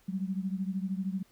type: beating tone pair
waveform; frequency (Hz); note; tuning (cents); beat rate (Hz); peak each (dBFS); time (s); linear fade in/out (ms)
sine; 186.8 / 199.8; F#3 / G3; +17 / +33; 13; -32 / -35; 0.08-1.23; 10
effects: pink hiss -65 dBFS RMS until 1.31 s